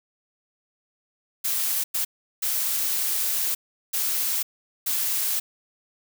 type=noise bursts at uneven times; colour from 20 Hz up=blue; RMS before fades=-25 dBFS; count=5; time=1.44-1.84 / 1.94-2.05 / 2.42-3.55 / 3.93-4.43 / 4.86-5.4 s; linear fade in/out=10 ms; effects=none